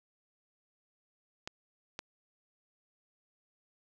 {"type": "clicks", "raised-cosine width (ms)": 0.2, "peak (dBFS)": -21, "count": 2, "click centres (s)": [1.475, 1.991], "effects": []}